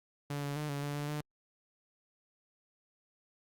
sawtooth tone with pitch steps, 143.8 / 142.6 / 150.4 / 142.1 / 144.6 / 145.9 / 149.3 Hz, D3 / C#3 / D3 / C#3 / D3 / D3 / D3, -36 / +49 / +42 / +43 / -27 / -11 / +29 cents, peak -31 dBFS, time 0.3-1.21 s, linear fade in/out 5 ms, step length 130 ms, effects Opus 48 kbps

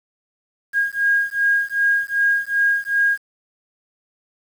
sine beating tone pair, 1628 / 1630.6 Hz, G#6 / G#6, -35 / -32 cents, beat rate 2.6 Hz, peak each -19 / -19 dBFS, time 0.73-3.18 s, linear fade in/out 50 ms, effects 7-bit

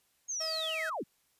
sine linear sweep, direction down, 6630 to 117.8 Hz, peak -33 dBFS, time 0.28-1.04 s, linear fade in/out 20 ms
sawtooth tone, 639 Hz, D#5, 46 cents sharp, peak -33 dBFS, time 0.4-0.9 s, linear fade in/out 10 ms
effects white hiss -72 dBFS RMS until 1.39 s + resampled to 32000 Hz

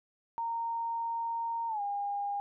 sine tone with pitch glide, 924 to 809 Hz, A#5 to G#5, -16 to -46 cents, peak -31 dBFS, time 0.38-2.4 s, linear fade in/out 0 ms, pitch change -230 cents, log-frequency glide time 1.68-1.81 s, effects none

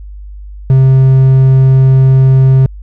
triangle tone with hard clipping, 132.4 Hz, C3, 21 cents sharp, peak -4 dBFS, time 0.7-2.66 s, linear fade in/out 0 ms, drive 6 dB, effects added 50 Hz sine -25 dBFS peak until 2.82 s

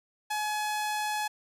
sawtooth tone, 847 Hz, G#5, 34 cents sharp, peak -25 dBFS, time 0.3-1.28 s, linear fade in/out 10 ms, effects resampled to 32000 Hz

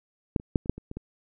clicks, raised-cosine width 3 ms, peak -9 / -27 / -8 / -28 / -9 / -26 / -24 / -22 dBFS, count 8, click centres 0.362 / 0.399 / 0.558 / 0.659 / 0.696 / 0.78 / 0.914 / 0.97 s, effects none

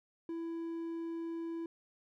triangle tone, 332.1 Hz, E4, 13 cents sharp, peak -35 dBFS, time 0.29-1.66 s, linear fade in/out 2 ms, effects none

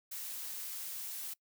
blue noise, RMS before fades -42 dBFS, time 0.11-1.34 s, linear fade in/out 10 ms, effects noise-tail reverb RT60 0.1 s tail -23 dB re dry

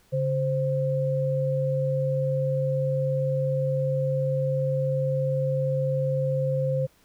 sine tone pair together, 140.5 / 523.3 Hz, C#3 / C5, +24 / 0 cents, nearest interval octave + major seventh, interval 2276 cents, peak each -25 dBFS, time 0.12-6.87 s, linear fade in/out 20 ms, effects pink hiss -61 dBFS RMS until 7.04 s

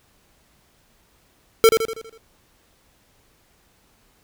square tone with echo, 449.3 Hz, A4, 36 cents sharp, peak -9 dBFS, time 1.64-1.69 s, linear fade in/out 0 ms, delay 81 ms, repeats 6, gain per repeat -6 dB, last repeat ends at 2.176 s, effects pink hiss -60 dBFS RMS until 4.23 s

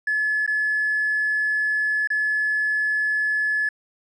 triangle tone with dropouts, 1715 Hz, A6, 45 cents flat, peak -16 dBFS, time 0.07-3.69 s, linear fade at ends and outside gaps 5 ms, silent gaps 0.464-0.476 / 2.074-2.102 s, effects tanh soft clip ceiling -17 dBFS + resampled to 22050 Hz

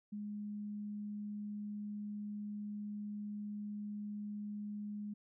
sine tone, 207.7 Hz, G#3, in tune, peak -40 dBFS, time 0.12-5.14 s, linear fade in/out 10 ms, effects none

